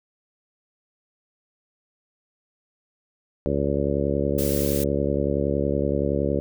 harmonic tone, 70.7 Hz, C#2, 35 cents sharp, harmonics 1 / 2 / 3 / 4 / 5 / 6 / 7 / 8, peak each -29 / -29 / -29 / -29 / -29 / -29 / -29 / -29 dBFS, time 3.46-6.4 s, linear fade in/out 0 ms
blue noise, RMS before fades -31 dBFS, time 4.38-4.84 s, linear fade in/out 5 ms
effects none

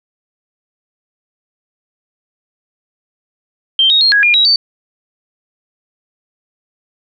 sine tone with pitch steps, 3146 / 3757 / 4239 / 1657 / 2417 / 3855 / 4560 Hz, G7 / A#7 / C8 / G#6 / D7 / B7 / C#8, +6 / +13 / +22 / -4 / +49 / -43 / +48 cents, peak -7 dBFS, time 3.79-4.56 s, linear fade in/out 2 ms, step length 110 ms, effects none

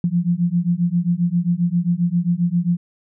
sine beating tone pair, 170.2 / 177.7 Hz, F3 / F3, -44 / +30 cents, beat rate 7.5 Hz, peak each -19 dBFS, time 0.04-2.77 s, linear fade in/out 2 ms, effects none

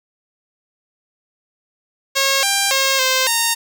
5% pulse tone with pitch steps, 544 / 793 / 539 / 520 / 923 Hz, C#5 / G5 / C#5 / C5 / A#5, -33 / +20 / -49 / -11 / -17 cents, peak -3 dBFS, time 2.15-3.55 s, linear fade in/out 20 ms, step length 280 ms, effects none

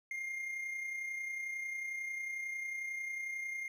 triangle tone with amplitude modulation, 2118 Hz, C7, 21 cents sharp, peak -34 dBFS, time 0.11-3.68 s, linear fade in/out 2 ms, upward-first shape sine, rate 31.1 Hz, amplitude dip 40%, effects none

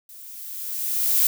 violet noise with level ramp, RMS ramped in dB -44 to -17 dBFS, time 0.09-1.27 s, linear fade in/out 2 ms, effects none

